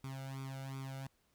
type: tone with flanger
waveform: sawtooth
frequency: 134.3 Hz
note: C3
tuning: 46 cents sharp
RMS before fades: -44 dBFS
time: 0.04-1.07 s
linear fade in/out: 2 ms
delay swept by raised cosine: 0.85 to 1.41 ms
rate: 2.7 Hz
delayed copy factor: +0.95
effects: pink hiss -75 dBFS RMS until 1.34 s